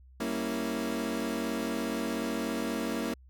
30% pulse chord, G diminished seventh, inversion none, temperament equal, 196 / 233.1 / 277.2 / 329.6 Hz, G3 / Bb3 / Db4 / Fb4, 0 / 0 / 0 / 0 cents, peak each -37 / -31 / -34 / -34 dBFS, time 0.2-3.14 s, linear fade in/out 5 ms, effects added 64 Hz sine -52 dBFS peak until 3.29 s

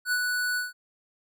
square tone with ADSR envelope, 1480 Hz, F#6, in tune, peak -23 dBFS, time 0.05-0.73 s, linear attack 70 ms, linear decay 64 ms, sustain -3 dB, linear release 160 ms, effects none

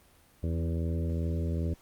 harmonic tone with a mistuned harmonic, 82.5 Hz, E2, 2 cents sharp, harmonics 1 / 2 / 3 / 4 / 5 / 6 / 7, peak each -29 / -35 / -39 / -41 / -43 / -45 / -46 dBFS, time 0.43-1.74 s, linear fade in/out 5 ms, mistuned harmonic 3, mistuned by +18 cents, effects pink hiss -61 dBFS RMS until 1.81 s + Opus 32 kbps

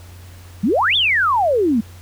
sine exponential two-way sweep, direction up then down, 176.5 to 3629 to 207.4 Hz, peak -13 dBFS, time 0.63-1.81 s, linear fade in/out 10 ms, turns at 0.96 s, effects added 89 Hz sine -37 dBFS peak until 2.01 s + pink hiss -46 dBFS RMS until 2.01 s

